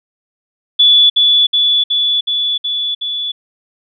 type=tone with echo; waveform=sine; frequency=3442 Hz; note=A7; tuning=39 cents flat; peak=-5 dBFS; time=0.79-1.1 s; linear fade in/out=10 ms; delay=370 ms; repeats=6; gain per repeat=-2 dB; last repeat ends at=3.32 s; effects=none